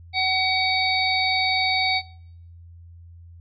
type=harmonic tone; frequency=754 Hz; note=F#5; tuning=32 cents sharp; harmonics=1 / 3 / 5 / 6; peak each=-25 / -23 / -27 / -27 dBFS; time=0.13-2.02 s; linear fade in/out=50 ms; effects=noise-tail reverb RT60 0.7 s tail -23 dB re dry + added 85 Hz sine -42 dBFS peak until 3.4 s